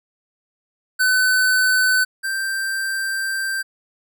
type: tone pair in turn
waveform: square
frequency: 1512 / 1569.5 Hz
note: F#6 / G6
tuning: +37 / +2 cents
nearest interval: minor second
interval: 65 cents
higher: second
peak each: -15 / -22 dBFS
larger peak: first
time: 0.99-2.05 / 2.23-3.63 s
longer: second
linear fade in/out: 20 ms
effects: none